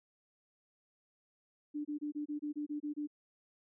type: tone bursts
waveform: sine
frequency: 296 Hz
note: D4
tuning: 14 cents sharp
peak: -35 dBFS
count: 10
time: 1.74-3.074 s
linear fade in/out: 20 ms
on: 110 ms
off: 26 ms
effects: none